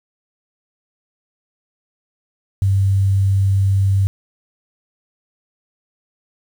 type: tone with quantisation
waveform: sine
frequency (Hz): 97.5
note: G2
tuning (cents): -9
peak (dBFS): -12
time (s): 2.62-4.07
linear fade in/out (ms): 0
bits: 7
effects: none